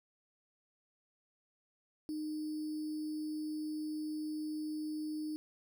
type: tone with sample-and-hold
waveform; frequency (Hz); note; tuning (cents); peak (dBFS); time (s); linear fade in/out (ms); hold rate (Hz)
sine; 306.7; D#4; -25; -36; 2.09-5.36; 0; 4900
effects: none